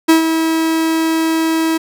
45% pulse tone with ADSR envelope, 323.4 Hz, E4, 33 cents flat, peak -5 dBFS, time 0.08-1.78 s, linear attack 15 ms, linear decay 120 ms, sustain -8 dB, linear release 12 ms, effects none

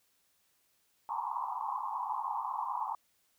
white band-pass noise, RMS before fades -36 dBFS, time 1.09-2.95 s, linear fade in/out 0 ms, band 810 to 1100 Hz, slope 96 dB/octave, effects white hiss -73 dBFS RMS until 3.38 s

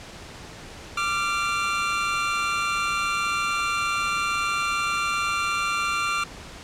25% pulse tone pair together, 1178.2 / 1379 Hz, D6 / F6, +5 / -22 cents, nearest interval minor third, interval 273 cents, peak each -22 dBFS, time 0.97-6.24 s, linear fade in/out 5 ms, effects pink hiss -41 dBFS RMS until 6.63 s + low-pass 7000 Hz 12 dB/octave

